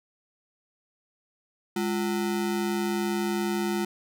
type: ring-modulated tone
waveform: square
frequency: 277.2 Hz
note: C#4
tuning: in tune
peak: -23 dBFS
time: 1.76-3.85 s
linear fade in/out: 5 ms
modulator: 71.3 Hz
effects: none